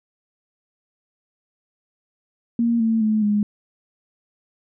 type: tone with pitch steps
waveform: sine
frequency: 233.7 / 224.7 / 216 / 207.7 Hz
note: A#3 / A3 / A3 / G#3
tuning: +5 / +37 / -32 / 0 cents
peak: -16 dBFS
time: 2.59-3.43 s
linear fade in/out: 2 ms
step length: 210 ms
effects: none